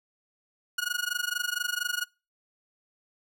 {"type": "tone with amplitude modulation", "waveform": "sawtooth", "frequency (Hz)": 1448, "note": "F#6", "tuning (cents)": -38, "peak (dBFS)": -21, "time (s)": [0.78, 2.05], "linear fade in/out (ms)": 5, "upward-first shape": "sine", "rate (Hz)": 24.3, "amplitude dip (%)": 95, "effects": ["noise-tail reverb RT60 0.3 s tail -26 dB re dry"]}